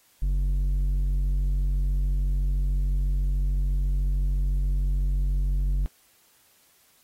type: tone with low-pass filter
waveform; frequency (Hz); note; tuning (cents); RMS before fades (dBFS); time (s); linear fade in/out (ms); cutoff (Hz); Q
square; 46.92; F#1; +25; -24; 0.22-5.86; 0; 110; 0.86
effects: white hiss -61 dBFS RMS until 7.03 s + AAC 48 kbps